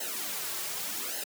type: noise with flanger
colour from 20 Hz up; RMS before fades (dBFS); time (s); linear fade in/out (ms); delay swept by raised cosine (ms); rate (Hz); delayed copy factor
white; -35; 0-1.24; 5; 0.85 to 4.15; 0.85; -0.85
effects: high-pass 200 Hz 12 dB/octave